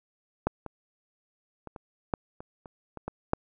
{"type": "clicks", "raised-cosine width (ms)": 1, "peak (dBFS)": [-10, -23, -26, -27, -12, -27, -30, -25, -19, -9], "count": 10, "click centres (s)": [0.47, 0.663, 1.673, 1.762, 2.138, 2.405, 2.658, 2.973, 3.08, 3.334], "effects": []}